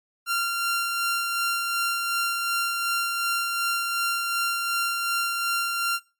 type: tone with tremolo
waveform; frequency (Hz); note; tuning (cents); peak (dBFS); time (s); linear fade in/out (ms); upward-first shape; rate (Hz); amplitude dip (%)
sawtooth; 1382; F6; -19; -18; 0.26-6; 50; sine; 2.7; 30
effects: noise-tail reverb RT60 0.3 s tail -20 dB re dry + MP3 96 kbps